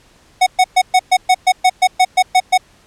square tone bursts, 740 Hz, F#5, in tune, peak -8 dBFS, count 13, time 0.41-2.578 s, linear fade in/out 10 ms, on 56 ms, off 120 ms, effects pink hiss -50 dBFS RMS until 2.86 s + low-pass 9000 Hz 12 dB/octave

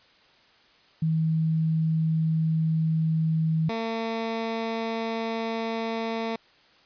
sine / 15% pulse tone pair in turn, 160 / 226.3 Hz, D#3 / A3, +49 / +49 cents, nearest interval tritone, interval 600 cents, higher second, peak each -21 dBFS, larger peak neither, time 1.02-3.69 / 3.69-6.36 s, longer neither, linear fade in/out 5 ms, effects white hiss -58 dBFS RMS until 6.85 s + resampled to 11025 Hz

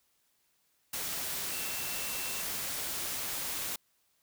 sine tone in noise, 2685 Hz, E7, 31 cents sharp, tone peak -44 dBFS, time 1.52-2.42 s, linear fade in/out 5 ms, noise white, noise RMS -36 dBFS, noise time 0.93-3.76 s, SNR -11 dB, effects white hiss -73 dBFS RMS until 4.22 s

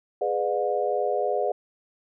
sine chord, G# diminished seventh, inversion none, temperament just, 415.3 / 498.4 / 598 / 717.6 Hz, G#4 / B4 / D5 / F5, 0 / +16 / +31 / +47 cents, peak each -28 dBFS, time 0.21-1.52 s, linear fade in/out 5 ms, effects none

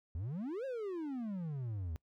triangle exponential two-way sweep, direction up then down, 76 to 554.4 to 76 Hz, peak -35 dBFS, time 0.15-1.96 s, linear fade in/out 0 ms, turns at 0.65 s, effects noise-tail reverb RT60 0.1 s tail -24 dB re dry

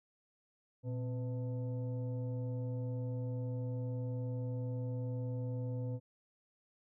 sine tone with frequency modulation, 119.9 Hz, A#2, 49 cents sharp, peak -35 dBFS, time 0.83-6 s, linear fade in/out 50 ms, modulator 382 Hz, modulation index 0.62, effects none

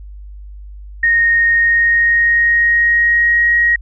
sine tone with pitch glide, 1856 to 1889.5 Hz, A#6 to A#6, -8 to +23 cents, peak -9 dBFS, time 1.03-3.76 s, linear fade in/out 5 ms, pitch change +31 cents, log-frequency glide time 1.53-3.57 s, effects added 50 Hz sine -30 dBFS peak until 3.81 s

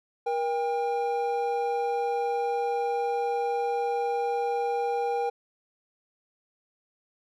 triangle tone pair together, 475 / 798.9 Hz, A#4 / G5, +33 / +33 cents, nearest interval major sixth, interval 900 cents, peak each -26 dBFS, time 0.26-5.3 s, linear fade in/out 10 ms, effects none

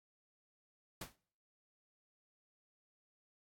pink noise with exponential decay, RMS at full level -41 dBFS, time 1.01-1.16 s, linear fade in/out 5 ms, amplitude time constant 32 ms, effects noise-tail reverb RT60 0.6 s tail -25 dB re dry + AAC 64 kbps

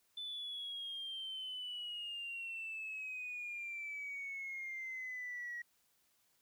sine exponential sweep, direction down, 3520 to 1904 Hz, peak -40 dBFS, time 0.17-5.62 s, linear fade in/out 5 ms, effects tanh soft clip ceiling -37 dBFS + white hiss -75 dBFS RMS until 6.41 s

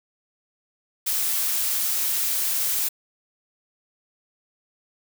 blue noise, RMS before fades -24 dBFS, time 1.06-2.89 s, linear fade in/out 10 ms, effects none

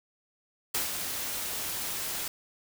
white noise with ADSR envelope, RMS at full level -28 dBFS, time 0.74-2.28 s, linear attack 8 ms, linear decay 130 ms, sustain -6 dB, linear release 3 ms, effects none

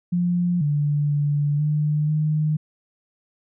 sine tone with pitch steps, 175.9 / 146.5 / 145.6 / 150.3 / 153.3 Hz, F3 / D3 / D3 / D3 / D#3, +13 / -4 / -15 / +40 / -25 cents, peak -18 dBFS, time 0.12-2.57 s, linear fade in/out 10 ms, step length 490 ms, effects none

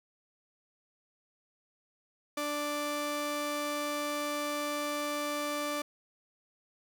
sawtooth tone pair together, 293.7 / 587.4 Hz, D4 / D5, 0 / 0 cents, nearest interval octave, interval 1200 cents, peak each -33 / -28 dBFS, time 2.37-5.82 s, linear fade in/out 5 ms, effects none

